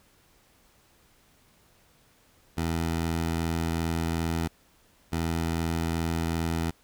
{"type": "tone pair in turn", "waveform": "15% pulse", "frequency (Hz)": [82.6, 82.6], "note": ["E2", "E2"], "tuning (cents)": [4, 4], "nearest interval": "unison", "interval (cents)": 0, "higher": "neither", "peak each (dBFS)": -20, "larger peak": "neither", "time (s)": [[2.57, 4.48], [5.12, 6.71]], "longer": "first", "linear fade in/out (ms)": 10, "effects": ["pink hiss -62 dBFS RMS until 6.83 s"]}